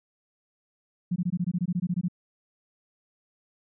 sine tone bursts, 177.5 Hz, F3, 28 cents sharp, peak -23 dBFS, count 14, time 1.11-2.084 s, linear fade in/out 10 ms, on 51 ms, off 20 ms, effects none

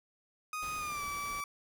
30% pulse tone with pitch glide, 1244.5 to 1154.5 Hz, D#6 to D6, 0 to -30 cents, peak -33 dBFS, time 0.53-1.44 s, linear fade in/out 2 ms, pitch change -130 cents, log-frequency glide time 0.77-1.03 s
pink noise, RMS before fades -49 dBFS, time 0.62-1.41 s, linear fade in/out 5 ms
effects none

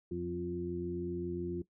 harmonic tone with a mistuned harmonic, 87.31 Hz, F2, in tune, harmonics 1 / 2 / 3 / 4, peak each -44 / -40 / -45 / -36 dBFS, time 0.11-1.62 s, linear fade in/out 5 ms, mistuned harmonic 2, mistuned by +16 cents, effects noise-tail reverb RT60 0.1 s tail -17 dB re dry

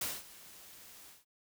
white noise with ADSR envelope, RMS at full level -35 dBFS, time 0.01-1.25 s, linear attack 5 ms, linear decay 210 ms, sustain -19 dB, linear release 170 ms, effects none

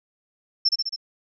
sine tone with echo, 5360 Hz, E8, 28 cents sharp, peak -15 dBFS, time 0.65-0.69 s, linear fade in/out 10 ms, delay 68 ms, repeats 4, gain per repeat -3 dB, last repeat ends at 0.962 s, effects none

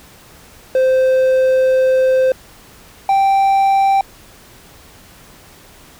triangle tone pair in turn, 520 / 782.7 Hz, C5 / G5, -11 / -3 cents, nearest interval perfect fifth, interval 708 cents, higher second, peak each -8 dBFS, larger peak neither, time 0.75-2.32 / 3.09-4.01 s, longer first, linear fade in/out 2 ms, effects pink hiss -43 dBFS RMS until 5.99 s

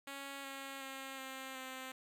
5% pulse tone with pitch steps, 276.8 / 272.7 / 268.6 / 264.6 / 260.7 Hz, C#4 / C#4 / C4 / C4 / C4, -2 / -28 / +46 / +20 / -6 cents, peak -33 dBFS, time 0.07-1.92 s, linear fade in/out 5 ms, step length 370 ms, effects none

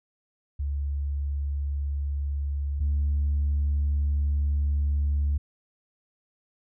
sine tone pair in turn, 71 / 72.07 Hz, C#2 / D2, +42 / -32 cents, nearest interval unison, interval 26 cents, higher second, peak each -25 / -20 dBFS, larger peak second, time 0.59-2.8 / 2.8-5.38 s, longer second, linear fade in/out 10 ms, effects tanh soft clip ceiling -19 dBFS

